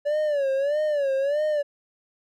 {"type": "tone with vibrato", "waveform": "triangle", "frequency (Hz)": 573, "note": "D5", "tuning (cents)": -43, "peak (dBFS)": -19, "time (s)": [0.05, 1.63], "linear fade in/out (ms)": 20, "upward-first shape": "sine", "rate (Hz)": 1.6, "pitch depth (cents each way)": 120, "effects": []}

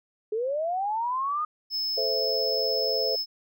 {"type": "linear sweep", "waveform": "sine", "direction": "up", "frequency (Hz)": [415.3, 1245], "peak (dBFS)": -25, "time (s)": [0.32, 1.45], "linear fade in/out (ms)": 5}
{"type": "tone", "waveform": "triangle", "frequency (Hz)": 5220, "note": "E8", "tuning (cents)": -18, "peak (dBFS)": -25, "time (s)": [1.7, 3.26], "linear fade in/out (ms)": 50}
{"type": "chord", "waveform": "sine", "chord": "A minor", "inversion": "none", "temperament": "equal", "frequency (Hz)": [440, 523.3, 659.3], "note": ["A4", "C5", "E5"], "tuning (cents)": [0, 0, 0], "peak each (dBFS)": [-30, -29, -33], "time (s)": [1.97, 3.16], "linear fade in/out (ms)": 10}
{"effects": []}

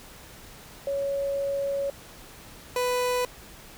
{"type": "tone pair in turn", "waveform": ["sine", "30% pulse"], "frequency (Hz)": [557, 496.2], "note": ["C#5", "B4"], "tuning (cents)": [8, 8], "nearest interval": "major second", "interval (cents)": 200, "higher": "first", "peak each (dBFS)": [-25, -21], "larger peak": "second", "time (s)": [[0.87, 1.9], [2.76, 3.25]], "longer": "first", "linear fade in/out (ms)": 2, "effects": ["pink hiss -47 dBFS RMS until 3.77 s"]}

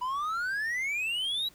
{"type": "exponential sweep", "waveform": "triangle", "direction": "up", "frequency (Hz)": [976, 3951], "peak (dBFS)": -27, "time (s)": [0.01, 1.49], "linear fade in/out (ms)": 10, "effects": ["pink hiss -58 dBFS RMS until 1.54 s"]}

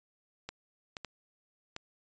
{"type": "clicks", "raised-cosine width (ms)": 0.2, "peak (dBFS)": -22, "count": 4, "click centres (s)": [0.49, 0.968, 1.047, 1.764], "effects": ["resampled to 16000 Hz"]}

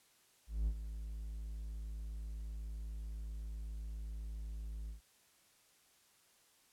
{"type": "tone with ADSR envelope", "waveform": "triangle", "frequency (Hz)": 53.8, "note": "A1", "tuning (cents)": -38, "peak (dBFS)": -28, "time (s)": [0.47, 5.01], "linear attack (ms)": 200, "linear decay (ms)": 65, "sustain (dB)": -11, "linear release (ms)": 120, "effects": ["white hiss -69 dBFS RMS until 6.72 s", "low-pass 12000 Hz 12 dB/octave"]}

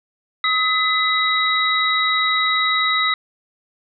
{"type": "tone cluster", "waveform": "sine", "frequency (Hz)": [1271, 2012, 3833], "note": ["D#6", "B6", "A#7"], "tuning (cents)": [36, 32, 47], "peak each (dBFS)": -20, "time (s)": [0.44, 3.14], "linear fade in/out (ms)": 2, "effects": []}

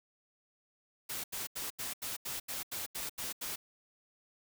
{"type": "noise bursts", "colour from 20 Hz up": "white", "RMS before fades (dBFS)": -39, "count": 11, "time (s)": [1.09, 3.56], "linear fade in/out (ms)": 10, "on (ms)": 150, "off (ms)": 82, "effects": []}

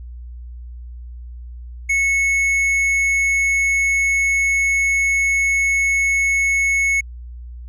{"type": "tone with tanh clipping", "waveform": "sine", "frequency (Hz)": 2200, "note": "C#7", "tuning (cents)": -14, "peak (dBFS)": -16, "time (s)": [1.89, 7.01], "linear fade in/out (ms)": 10, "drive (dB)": 8, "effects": ["added 60 Hz sine -31 dBFS peak until 7.68 s"]}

